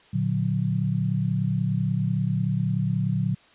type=chord; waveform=sine; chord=Bb augmented; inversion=none; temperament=equal with one note detuned; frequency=116.54 / 146.83 / 183.19 Hz; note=Bb2 / D3 / F#3; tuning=0 / 0 / -17 cents; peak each=-26 dBFS; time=0.13-3.35 s; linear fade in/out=10 ms; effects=white hiss -55 dBFS RMS until 3.54 s + resampled to 8000 Hz